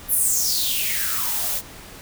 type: noise with high-pass filter sweep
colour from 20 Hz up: blue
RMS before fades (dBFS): -22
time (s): 0.08-1.62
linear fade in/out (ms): 50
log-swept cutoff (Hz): 12000 to 470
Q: 5.7
effects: pink hiss -41 dBFS RMS until 2.01 s